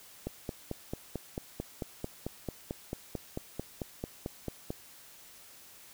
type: click train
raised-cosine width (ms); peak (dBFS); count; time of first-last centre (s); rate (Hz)
2; -21; 21; 0.27-4.705; 4.51
effects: white hiss -54 dBFS RMS until 5.93 s